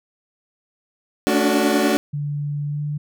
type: chord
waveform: 30% pulse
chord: D major seventh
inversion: second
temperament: equal with one note detuned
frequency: 220 / 283.5 / 293.7 / 370 Hz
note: A3 / C#4 / D4 / F#4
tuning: 0 / +39 / 0 / 0 cents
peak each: -19 dBFS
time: 1.27-1.97 s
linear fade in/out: 0 ms
type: tone with pitch glide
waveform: sine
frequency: 145.7 to 147.73 Hz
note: D3 to D3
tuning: -13 to +11 cents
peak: -22 dBFS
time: 2.13-2.98 s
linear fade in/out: 10 ms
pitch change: +24 cents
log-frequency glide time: 2.67-2.81 s
effects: none